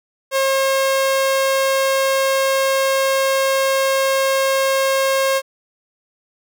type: tone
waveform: sawtooth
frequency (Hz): 538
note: C5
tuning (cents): +48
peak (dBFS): -11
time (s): 0.31-5.42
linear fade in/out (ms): 50
effects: none